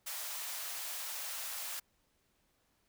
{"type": "high-pass noise", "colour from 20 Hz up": "white", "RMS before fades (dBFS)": -41, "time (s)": [0.06, 1.8], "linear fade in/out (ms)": 10, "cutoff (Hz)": 600, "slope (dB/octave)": 24, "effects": ["pink hiss -75 dBFS RMS until 2.88 s"]}